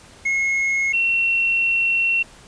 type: tone pair in turn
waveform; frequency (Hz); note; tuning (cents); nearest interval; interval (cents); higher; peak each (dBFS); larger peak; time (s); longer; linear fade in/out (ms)
triangle / sine; 2168 / 2721; C#7 / F7; -39 / -46; major third; 393; second; -16; neither; 0.25-0.93 / 0.93-2.23; second; 10
effects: pink hiss -46 dBFS RMS until 2.47 s + resampled to 22050 Hz